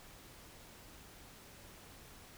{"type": "silence", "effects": ["pink hiss -56 dBFS RMS until 2.37 s"]}